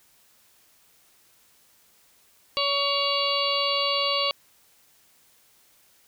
harmonic tone, 563 Hz, C#5, 27 cents sharp, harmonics 1 / 2 / 4 / 5 / 6 / 7 / 8, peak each -29 / -28 / -34 / -28 / -32 / -32 / -29 dBFS, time 2.57-4.31 s, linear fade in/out 0 ms, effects white hiss -60 dBFS RMS until 6.07 s

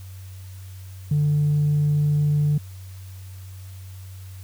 triangle tone with tanh clipping, 147.9 Hz, D3, 13 cents sharp, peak -17 dBFS, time 1.11-2.58 s, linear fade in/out 5 ms, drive 5 dB, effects added 94 Hz sine -36 dBFS peak until 4.43 s + white hiss -51 dBFS RMS until 4.43 s

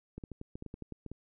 clicks, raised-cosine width 3 ms, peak -29 dBFS, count 12, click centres 0.18 / 0.238 / 0.317 / 0.414 / 0.555 / 0.624 / 0.663 / 0.741 / 0.823 / 0.923 / 1.063 / 1.116 s, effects none

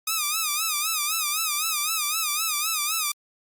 5% pulse tone with vibrato, 1241 Hz, D#6, 5 cents flat, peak -12 dBFS, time 0.07-3.12 s, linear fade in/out 5 ms, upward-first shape sine, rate 3.9 Hz, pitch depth 110 cents each way, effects Opus 48 kbps

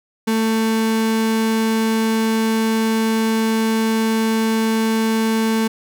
35% pulse tone, 222.6 Hz, A3, 20 cents sharp, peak -14 dBFS, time 0.27-5.68 s, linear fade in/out 10 ms, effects none

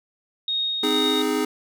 sine tone with tremolo, 3729 Hz, A#7, in tune, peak -21 dBFS, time 0.48-1.22 s, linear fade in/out 2 ms, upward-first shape sine, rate 2.3 Hz, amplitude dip 30%
square chord, Ab major, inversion first, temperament just, 259.6 / 311.5 / 415.3 Hz, C4 / Eb4 / Ab4, -13 / +2 / 0 cents, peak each -27 / -26 / -25 dBFS, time 0.83-1.45 s, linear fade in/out 5 ms
effects none

